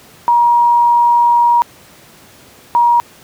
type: tone pair in turn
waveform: sine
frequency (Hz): 951 / 951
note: A#5 / A#5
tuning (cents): +34 / +34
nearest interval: unison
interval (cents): 0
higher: neither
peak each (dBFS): -7 / -7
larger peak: neither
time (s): 0.28-1.62 / 2.75-3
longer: first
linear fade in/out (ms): 0
effects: pink hiss -42 dBFS RMS until 3.23 s + high-pass 100 Hz 12 dB/octave